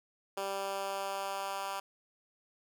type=tone with high-pass filter sweep; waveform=10% pulse; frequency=196 Hz; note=G3; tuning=in tune; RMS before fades=-37 dBFS; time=0.37-1.8 s; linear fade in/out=5 ms; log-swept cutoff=460 to 880 Hz; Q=1.4; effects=none